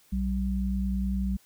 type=tone pair together; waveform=sine; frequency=60.7 / 192.71 Hz; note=B1 / G3; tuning=-29 / -29 cents; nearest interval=octave + minor sixth; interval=2000 cents; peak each=-28 dBFS; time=0.12-1.37 s; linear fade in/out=10 ms; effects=white hiss -61 dBFS RMS until 1.45 s